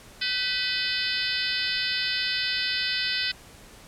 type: harmonic tone with a mistuned harmonic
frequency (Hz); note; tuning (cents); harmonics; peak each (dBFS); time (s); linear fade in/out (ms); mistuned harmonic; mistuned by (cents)
507; B4; +45; 3 / 4 / 5 / 6 / 7 / 8 / 9 / 10; -33 / -33 / -33 / -33 / -33 / -33 / -33 / -33; 0.21-3.32; 10; 4; -50
effects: pink hiss -49 dBFS RMS until 3.87 s + low-pass 12000 Hz 12 dB/octave